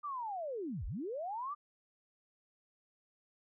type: linear two-way sweep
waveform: sine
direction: down then up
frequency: 1214 to 33.92 to 1214 Hz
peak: -37 dBFS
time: 0.03-1.55 s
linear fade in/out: 20 ms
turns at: 0.86 s
effects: none